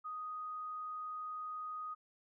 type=tone; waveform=sine; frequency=1246 Hz; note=D#6; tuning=2 cents sharp; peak=-40 dBFS; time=0.04-1.95 s; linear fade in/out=20 ms; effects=none